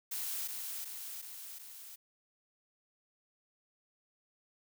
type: noise with echo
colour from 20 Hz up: blue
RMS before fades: -38 dBFS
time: 0.11-0.48 s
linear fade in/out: 10 ms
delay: 370 ms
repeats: 4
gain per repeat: -3 dB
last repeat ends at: 1.96 s
effects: none